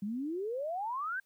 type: exponential sweep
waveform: sine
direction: up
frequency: 192.7 to 1613 Hz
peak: -33 dBFS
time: 0.02-1.2 s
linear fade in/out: 5 ms
effects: white hiss -75 dBFS RMS until 1.25 s + high-pass 80 Hz 12 dB/octave